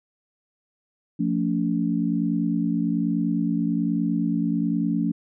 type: tone cluster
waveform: sine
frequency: 174.5 / 224 / 285.2 Hz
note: F3 / A3 / C#4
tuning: -1 / +31 / +49 cents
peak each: -25 dBFS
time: 1.19-5.12 s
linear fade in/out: 10 ms
effects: none